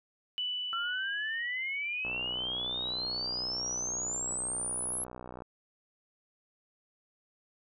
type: tone with exponential decay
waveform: sine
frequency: 2975 Hz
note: F#7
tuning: 9 cents sharp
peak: -30 dBFS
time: 0.38-3.79 s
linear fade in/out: 0 ms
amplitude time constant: 740 ms
type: exponential sweep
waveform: sine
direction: up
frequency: 1345 to 11175 Hz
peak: -32 dBFS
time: 0.73-5.04 s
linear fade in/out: 0 ms
type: click train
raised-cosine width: 1 ms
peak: -29 dBFS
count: 210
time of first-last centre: 2.05-5.421 s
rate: 62 Hz
effects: none